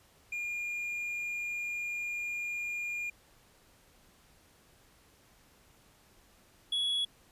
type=tone pair in turn; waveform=triangle; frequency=2416 / 3366 Hz; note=D7 / G#7; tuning=+48 / +23 cents; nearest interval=tritone; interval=575 cents; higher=second; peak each=-32 / -27 dBFS; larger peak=second; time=0.32-3.1 / 6.72-7.05 s; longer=first; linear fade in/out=5 ms; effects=pink hiss -63 dBFS RMS until 7.31 s + resampled to 32000 Hz